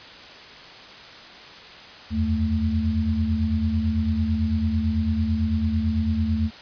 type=tone cluster; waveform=sine; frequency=80.7 / 89.7 / 220.6 Hz; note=E2 / F2 / A3; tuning=-36 / +47 / +5 cents; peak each=-24 / -27 / -23 dBFS; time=2.1-6.51 s; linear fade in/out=50 ms; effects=white hiss -42 dBFS RMS until 6.61 s + resampled to 11025 Hz